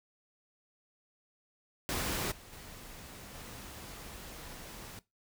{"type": "noise with level steps", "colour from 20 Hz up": "pink", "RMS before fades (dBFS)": [-34, -53, -49, -47], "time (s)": [1.89, 4.99], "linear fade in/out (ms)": 0, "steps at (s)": [2.31, 2.52, 3.34], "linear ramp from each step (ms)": 10, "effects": ["noise-tail reverb RT60 0.2 s tail -19 dB re dry"]}